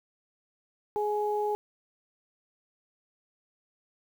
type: tone pair together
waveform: sine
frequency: 418.5 / 837 Hz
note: G#4 / G#5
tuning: +13 / +13 cents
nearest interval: octave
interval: 1200 cents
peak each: -28 / -30 dBFS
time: 0.96-1.55 s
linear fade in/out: 0 ms
effects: 9-bit